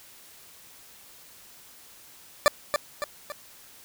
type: tone with echo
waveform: 20% pulse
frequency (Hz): 587.3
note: D5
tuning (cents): 0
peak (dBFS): -10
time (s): 2.46-2.48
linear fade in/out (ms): 0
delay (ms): 280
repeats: 3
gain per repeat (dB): -6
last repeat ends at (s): 3.32
effects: white hiss -51 dBFS RMS until 3.84 s